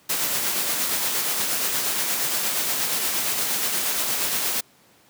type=noise with tremolo; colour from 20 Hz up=white; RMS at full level=-23 dBFS; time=0.09-4.61 s; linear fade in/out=10 ms; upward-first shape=sine; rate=8.5 Hz; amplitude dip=30%; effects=pink hiss -56 dBFS RMS until 5.09 s + high-pass 150 Hz 12 dB/octave